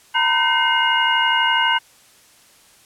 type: tone cluster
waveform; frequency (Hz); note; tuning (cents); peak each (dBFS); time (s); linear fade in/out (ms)
sine; 923 / 995 / 1530 / 2117 / 2863; A#5 / B5 / G6 / C7 / F7; -17 / +13 / -42 / +20 / +42; -20 / -24 / -20 / -24 / -20; 0.14-1.79; 20
effects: white hiss -51 dBFS RMS until 2.85 s + low-pass 11000 Hz 12 dB/octave